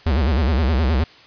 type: tone with vibrato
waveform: square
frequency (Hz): 72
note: D2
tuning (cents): -34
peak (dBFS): -16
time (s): 0.06-1.04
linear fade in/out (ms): 5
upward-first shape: sine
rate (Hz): 9.6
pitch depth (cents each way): 250
effects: white hiss -46 dBFS RMS until 1.26 s + resampled to 11025 Hz